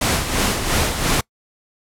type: noise with tremolo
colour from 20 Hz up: pink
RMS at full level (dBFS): -17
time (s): 0.01-1.21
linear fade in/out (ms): 5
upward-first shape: sine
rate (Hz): 2.9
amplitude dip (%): 55
effects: noise-tail reverb RT60 0.1 s tail -25 dB re dry + low-pass 12000 Hz 12 dB/octave